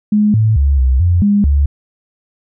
sine tone with pitch steps, 209.9 / 109.6 / 69.9 / 64.4 / 87.8 / 203.7 / 71.1 Hz, G#3 / A2 / C#2 / C2 / F2 / G#3 / C#2, +19 / -6 / +15 / -27 / +10 / -33 / +45 cents, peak -8 dBFS, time 0.12-1.66 s, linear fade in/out 5 ms, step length 220 ms, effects none

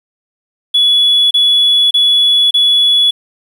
triangle tone bursts, 3400 Hz, G#7, 40 cents sharp, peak -4 dBFS, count 4, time 0.74-3.11 s, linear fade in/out 10 ms, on 570 ms, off 30 ms, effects tanh soft clip ceiling -3 dBFS + 7-bit

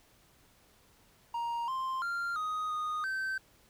triangle tone with pitch steps, 938 / 1048 / 1390 / 1250 / 1236 / 1547 Hz, A#5 / C6 / F6 / D#6 / D#6 / G6, +11 / +2 / -9 / +8 / -12 / -23 cents, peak -30 dBFS, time 1.34-3.38 s, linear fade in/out 5 ms, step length 340 ms, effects pink hiss -64 dBFS RMS until 3.69 s

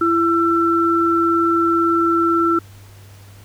sine tone pair together, 335.2 / 1341 Hz, E4 / E6, +29 / +29 cents, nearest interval 2 octaves, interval 2400 cents, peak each -16 dBFS, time 0.01-2.59 s, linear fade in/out 5 ms, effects added 99 Hz sine -40 dBFS peak until 3.44 s + pink hiss -48 dBFS RMS until 3.44 s

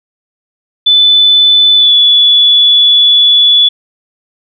sine tone with pitch glide, 3502 to 3430 Hz, A7 to A7, -9 to -45 cents, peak -3 dBFS, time 0.86-3.69 s, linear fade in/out 10 ms, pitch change -36 cents, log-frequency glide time 1.76-1.93 s, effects none

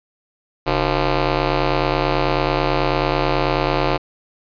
10% pulse ring-modulated tone, 167.4 Hz, E3, 27 cents sharp, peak -5 dBFS, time 0.66-3.98 s, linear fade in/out 20 ms, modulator 202 Hz, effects resampled to 11025 Hz

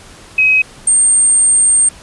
sine tone pair in turn, 2538 / 8658 Hz, D#7 / C#9, +34 / -42 cents, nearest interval octave + major sixth, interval 2124 cents, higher second, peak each -7 dBFS, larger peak neither, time 0.38-0.62 / 0.87-1.89 s, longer second, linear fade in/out 5 ms, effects pink hiss -38 dBFS RMS until 2.02 s + resampled to 24000 Hz

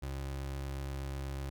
30% pulse tone, 68.2 Hz, C#2, 28 cents flat, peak -34 dBFS, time 0.02-1.5 s, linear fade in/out 10 ms, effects none

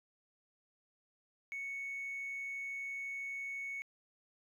triangle tone, 2217 Hz, C#7, in tune, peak -36 dBFS, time 1.52-3.82 s, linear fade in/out 0 ms, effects tanh soft clip ceiling -35 dBFS

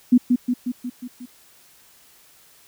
sine tone with echo, 246.9 Hz, B3, in tune, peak -9 dBFS, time 0.12-0.18 s, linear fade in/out 10 ms, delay 180 ms, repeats 6, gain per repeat -4 dB, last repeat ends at 1.26 s, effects white hiss -53 dBFS RMS until 2.67 s

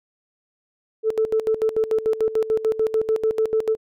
sine tone with tremolo, 440 Hz, A4, in tune, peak -15 dBFS, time 1.03-3.77 s, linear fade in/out 50 ms, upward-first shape square, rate 6.8 Hz, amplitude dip 80%, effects tanh soft clip ceiling -11 dBFS

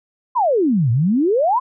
sine exponential two-way sweep, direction down then up, 1065 to 110.2 to 1065 Hz, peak -13 dBFS, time 0.35-1.6 s, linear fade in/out 20 ms, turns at 0.91 s, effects none

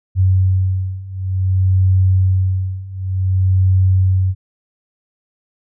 sine beating tone pair, 93.5 / 94.05 Hz, F#2 / F#2, +19 / +29 cents, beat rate 0.55 Hz, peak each -16 / -14 dBFS, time 0.15-4.35 s, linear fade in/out 50 ms, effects none

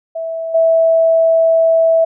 sine tone with level steps, 655 Hz, E5, 11 cents flat, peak -19 / -8 dBFS, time 0.15-2.05 s, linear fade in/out 10 ms, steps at 0.54 s, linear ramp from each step 10 ms, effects none

